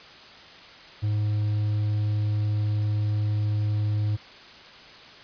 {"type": "tone", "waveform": "triangle", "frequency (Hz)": 105.2, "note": "G#2", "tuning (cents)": 23, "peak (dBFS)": -20, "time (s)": [1.02, 4.17], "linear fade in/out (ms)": 20, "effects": ["white hiss -46 dBFS RMS until 5.23 s", "resampled to 11025 Hz"]}